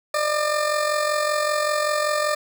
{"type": "tone with amplitude modulation", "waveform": "20% pulse", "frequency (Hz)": 600, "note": "D5", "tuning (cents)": 37, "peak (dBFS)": -13, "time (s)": [0.14, 2.35], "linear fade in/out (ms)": 5, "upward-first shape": "sine", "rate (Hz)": 45.2, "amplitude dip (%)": 50, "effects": []}